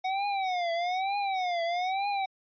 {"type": "tone with vibrato", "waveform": "square", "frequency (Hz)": 740, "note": "F#5", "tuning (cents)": 0, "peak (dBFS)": -28, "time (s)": [0.04, 2.26], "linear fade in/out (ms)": 10, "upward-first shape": "triangle", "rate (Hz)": 1.1, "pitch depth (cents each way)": 180, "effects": ["resampled to 11025 Hz"]}